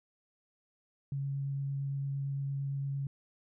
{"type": "tone with vibrato", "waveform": "sine", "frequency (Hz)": 138.59, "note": "C#3", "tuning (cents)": 0, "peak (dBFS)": -32, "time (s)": [1.12, 3.07], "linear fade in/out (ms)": 2, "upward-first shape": "triangle", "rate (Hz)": 8.8, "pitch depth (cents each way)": 9, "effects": []}